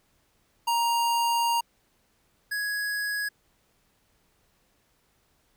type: tone pair in turn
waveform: square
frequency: 936 / 1667.8 Hz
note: A#5 / G#6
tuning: +7 / +7 cents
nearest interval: minor seventh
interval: 1000 cents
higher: second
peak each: -23 / -28 dBFS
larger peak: first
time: 0.67-1.61 / 2.51-3.29 s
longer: first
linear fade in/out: 10 ms
effects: pink hiss -68 dBFS RMS until 5.56 s